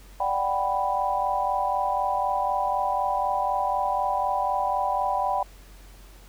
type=chord; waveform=sine; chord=G major seventh; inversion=second; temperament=equal; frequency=587.3 / 740 / 784 / 987.8 Hz; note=D5 / F#5 / G5 / B5; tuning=0 / 0 / 0 / 0 cents; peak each=-31 / -29 / -26 / -27 dBFS; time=0.2-5.43 s; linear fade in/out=5 ms; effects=added 46 Hz sine -46 dBFS peak until 6.28 s + pink hiss -53 dBFS RMS until 6.28 s